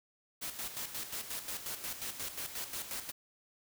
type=noise with tremolo; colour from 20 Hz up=white; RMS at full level=-39 dBFS; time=0.41-3.12 s; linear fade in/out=20 ms; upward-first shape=square; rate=5.6 Hz; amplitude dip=60%; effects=none